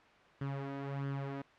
sawtooth tone with flanger, 138.59 Hz, C#3, in tune, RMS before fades -39 dBFS, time 0.41-1.42 s, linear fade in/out 5 ms, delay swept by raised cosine 0.62 to 3.22 ms, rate 1.5 Hz, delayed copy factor +0.6, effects white hiss -60 dBFS RMS until 1.58 s + low-pass 2000 Hz 12 dB/octave

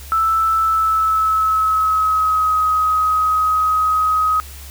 sine tone with pitch glide, 1318.5 to 1263.3 Hz, E6 to D#6, 0 to +26 cents, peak -13 dBFS, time 0.12-4.4 s, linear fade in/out 0 ms, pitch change -74 cents, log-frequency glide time 0.57-2.58 s, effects added 69 Hz sine -34 dBFS peak until 4.7 s + white hiss -39 dBFS RMS until 4.7 s

